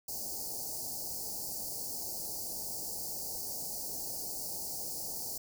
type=band-stop noise; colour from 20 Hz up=white; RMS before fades=-39 dBFS; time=0.08-5.38 s; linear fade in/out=5 ms; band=890 to 4400 Hz; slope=96 dB/octave; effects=none